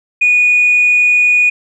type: tone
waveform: sine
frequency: 2462 Hz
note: D#7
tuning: 19 cents flat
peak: -6 dBFS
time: 0.21-1.5 s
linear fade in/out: 10 ms
effects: tanh soft clip ceiling -3 dBFS